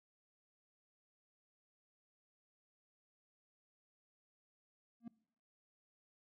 triangle tone with exponential growth, 233.1 Hz, A#3, in tune, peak -39 dBFS, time 5-5.08 s, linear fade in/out 5 ms, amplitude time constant 16 ms, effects noise-tail reverb RT60 0.7 s tail -23 dB re dry

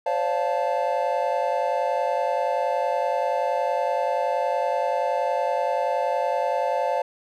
triangle chord, D minor seventh, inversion third, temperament equal with one note detuned, 523.3 / 573.9 / 698.5 / 880 Hz, C5 / D5 / F5 / A5, 0 / -40 / 0 / 0 cents, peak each -25 dBFS, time 0.06-7.02 s, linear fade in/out 5 ms, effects none

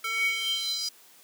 square tone with high-pass filter sweep, 447.7 Hz, A4, 30 cents sharp, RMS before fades -29 dBFS, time 0.04-0.89 s, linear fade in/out 5 ms, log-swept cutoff 1700 to 5100 Hz, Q 7.6, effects white hiss -55 dBFS RMS until 1.23 s + high-pass 200 Hz 12 dB/octave

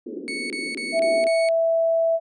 pink band-pass noise, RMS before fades -34 dBFS, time 0.06-1.28 s, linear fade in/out 5 ms, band 240 to 440 Hz, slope 48 dB/octave
35% pulse tone bursts, 2217 Hz, C#7, in tune, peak -26 dBFS, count 5, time 0.28-1.488 s, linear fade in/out 0 ms, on 220 ms, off 27 ms
sine tone, 659.3 Hz, E5, in tune, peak -17 dBFS, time 0.92-2.2 s, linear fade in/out 50 ms
effects resampled to 22050 Hz

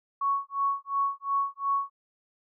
sine tone with tremolo, 1111 Hz, C#6, 4 cents sharp, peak -22 dBFS, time 0.21-1.9 s, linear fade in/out 5 ms, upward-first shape sine, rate 2.8 Hz, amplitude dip 100%, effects none

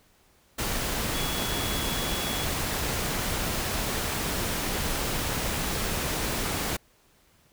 sine tone in noise, 3369 Hz, G#7, 24 cents sharp, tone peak -35 dBFS, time 1.14-2.45 s, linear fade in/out 10 ms, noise pink, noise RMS -29 dBFS, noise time 0.58-6.77 s, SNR -9 dB, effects pink hiss -62 dBFS RMS until 7.52 s

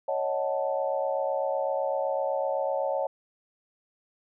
sine chord, D# half-diminished seventh, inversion third, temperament equal, 554.4 / 622.3 / 740 / 880 Hz, C#5 / D#5 / F#5 / A5, 0 / 0 / 0 / 0 cents, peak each -28 / -31 / -34 / -34 dBFS, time 0.08-3.07 s, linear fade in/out 5 ms, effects none

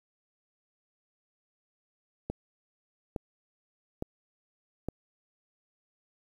click train, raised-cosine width 2 ms, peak -19 dBFS, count 4, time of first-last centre 2.3-4.886 s, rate 1.16 Hz, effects 9-bit

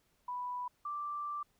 sine tone pair in turn, 987.8 / 1174.7 Hz, B5 / D6, 0 / 0 cents, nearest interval minor third, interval 300 cents, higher second, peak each -36 / -36 dBFS, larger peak neither, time 0.28-0.68 / 0.85-1.43 s, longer second, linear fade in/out 5 ms, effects pink hiss -74 dBFS RMS until 1.59 s

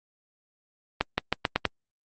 accelerating click train, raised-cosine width 0.3 ms, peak -6 dBFS, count 6, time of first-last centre 1.01-1.653 s, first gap 170 ms, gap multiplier 0.86, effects Opus 32 kbps

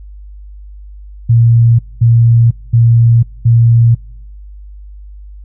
sine tone bursts, 116.54 Hz, A#2, in tune, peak -4 dBFS, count 4, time 1.29-3.95 s, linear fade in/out 10 ms, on 500 ms, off 220 ms, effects noise-tail reverb RT60 0.8 s tail -26 dB re dry + added 50 Hz sine -29 dBFS peak until 5.44 s

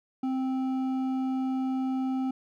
triangle tone with hard clipping, 261.6 Hz, C4, in tune, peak -28 dBFS, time 0.23-2.31 s, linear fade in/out 5 ms, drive 11 dB, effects none

